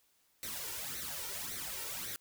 white noise with flanger, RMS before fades -41 dBFS, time 0.43-2.16 s, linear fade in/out 0 ms, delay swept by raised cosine 0.49 to 2.19 ms, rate 1.8 Hz, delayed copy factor +0.7, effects white hiss -72 dBFS RMS until 2.2 s

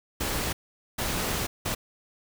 pink noise bursts at uneven times, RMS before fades -29 dBFS, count 3, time 0.2-0.53 / 0.98-1.47 / 1.65-1.75 s, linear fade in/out 10 ms, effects none

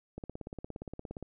click train, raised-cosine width 2 ms, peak -27 dBFS, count 19, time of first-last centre 0.18-1.227 s, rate 17.2 Hz, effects none

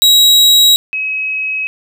40% pulse / sine tone pair in turn, 3845 / 2554 Hz, B7 / D#7, -47 / +45 cents, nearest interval perfect fifth, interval 708 cents, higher first, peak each -4 / -15 dBFS, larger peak first, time 0.02-0.76 / 0.93-1.67 s, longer neither, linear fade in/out 0 ms, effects none

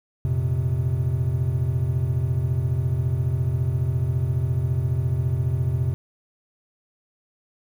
triangle chord, F suspended fourth, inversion none, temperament just, 87.31 / 116.41 / 130.96 Hz, F2 / Bb2 / C3, 0 / -2 / +2 cents, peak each -24 / -24 / -21 dBFS, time 0.25-5.94 s, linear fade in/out 0 ms, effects 9-bit

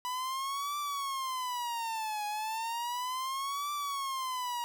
45% pulse tone with vibrato, 987.8 Hz, B5, in tune, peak -33 dBFS, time 0.05-4.64 s, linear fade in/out 0 ms, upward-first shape triangle, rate 0.34 Hz, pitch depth 300 cents each way, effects none

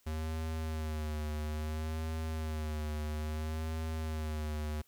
square tone with vibrato, 77.78 Hz, D#2, in tune, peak -35 dBFS, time 0.06-4.82 s, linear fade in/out 10 ms, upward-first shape sine, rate 0.6 Hz, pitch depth 44 cents each way, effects white hiss -69 dBFS RMS until 4.87 s

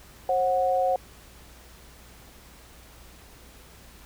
sine tone pair together, 535 / 736.6 Hz, C5 / F#5, +38 / -8 cents, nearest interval tritone, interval 554 cents, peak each -24 / -23 dBFS, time 0.29-0.96 s, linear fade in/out 2 ms, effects added 60 Hz sine -52 dBFS peak until 4.05 s + pink hiss -51 dBFS RMS until 4.05 s

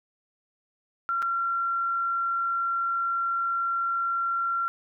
sine tone with dropouts, 1369 Hz, F6, 35 cents flat, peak -24 dBFS, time 1.09-4.68 s, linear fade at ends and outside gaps 0 ms, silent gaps 1.221-1.226 s, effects none

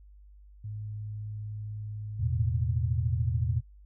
sine tone, 105.8 Hz, G#2, 33 cents sharp, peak -35 dBFS, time 0.64-2.46 s, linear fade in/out 5 ms
sine chord, E suspended fourth, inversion none, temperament just, 82.41 / 109.88 / 123.61 Hz, E2 / A2 / B2, 0 / -2 / +2 cents, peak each -30 dBFS, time 2.19-3.61 s, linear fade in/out 20 ms
effects noise-tail reverb RT60 0.1 s tail -21 dB re dry + added 50 Hz sine -50 dBFS peak until 3.85 s

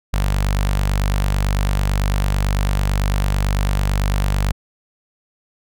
sawtooth tone with notch filter, 49 Hz, G1, in tune, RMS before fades -18 dBFS, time 0.13-4.52 s, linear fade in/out 10 ms, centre 340 Hz, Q 0.83, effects none

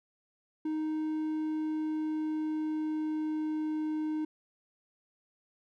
triangle tone with pitch glide, 311.1 to 309.1 Hz, D#4 to D#4, 0 to -11 cents, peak -28 dBFS, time 0.65-4.25 s, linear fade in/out 5 ms, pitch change -11 cents, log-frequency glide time 1.27-3.81 s, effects none

